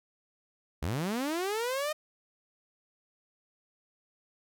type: linear sweep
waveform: sawtooth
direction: up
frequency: 65.4 to 622.3 Hz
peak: -26 dBFS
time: 0.82-1.93 s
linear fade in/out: 10 ms
effects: none